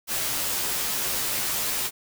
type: noise with comb filter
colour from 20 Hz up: white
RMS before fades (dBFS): -27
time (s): 0.07-1.91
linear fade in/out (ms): 50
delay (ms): 12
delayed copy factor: -0.9
effects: none